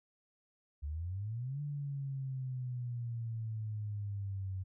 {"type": "exponential two-way sweep", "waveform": "sine", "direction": "up then down", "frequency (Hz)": [69.6, 146.83, 93.4], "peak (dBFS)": -36, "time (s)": [0.82, 4.64], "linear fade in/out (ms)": 20, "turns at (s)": 1.61, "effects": []}